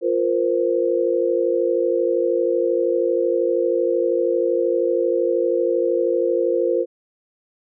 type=chord; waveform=sine; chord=F suspended fourth; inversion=none; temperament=equal with one note detuned; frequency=349.2 / 466.2 / 519 Hz; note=F4 / Bb4 / C5; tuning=0 / 0 / -14 cents; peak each=-21 dBFS; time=0.01-6.86 s; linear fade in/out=50 ms; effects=none